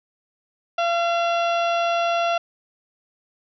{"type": "harmonic tone with a mistuned harmonic", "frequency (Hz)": 683, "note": "F5", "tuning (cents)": -39, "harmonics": [1, 2, 3, 4, 5, 6, 7, 8], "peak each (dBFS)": [-20, -26, -39, -29, -34, -43, -44, -45], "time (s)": [0.78, 2.38], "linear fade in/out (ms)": 5, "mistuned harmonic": 8, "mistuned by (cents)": 74, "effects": []}